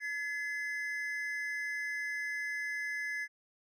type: tone pair together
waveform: triangle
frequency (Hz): 1702.6 / 2043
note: G#6 / C7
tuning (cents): +43 / -42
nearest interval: minor third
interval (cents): 315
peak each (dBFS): -35 / -36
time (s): 0-3.28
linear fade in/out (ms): 50
effects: none